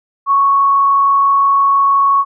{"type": "tone with frequency modulation", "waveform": "sine", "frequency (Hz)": 1108.7, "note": "C#6", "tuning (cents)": 0, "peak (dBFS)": -8, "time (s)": [0.26, 2.25], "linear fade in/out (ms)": 50, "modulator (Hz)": 39.2, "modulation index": 0.31, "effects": []}